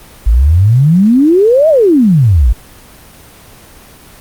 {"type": "exponential two-way sweep", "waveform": "sine", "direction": "up then down", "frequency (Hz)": [50.6, 659.3, 50.6], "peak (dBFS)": -4, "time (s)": [0.26, 2.53], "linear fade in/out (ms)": 10, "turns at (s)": 1.69, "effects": ["pink hiss -37 dBFS RMS until 4.2 s", "Opus 24 kbps"]}